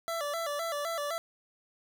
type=tone with vibrato; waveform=25% pulse; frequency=622.3 Hz; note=D#5; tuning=in tune; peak=-28 dBFS; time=0.08-1.18 s; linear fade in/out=0 ms; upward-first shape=square; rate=3.9 Hz; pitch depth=120 cents each way; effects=none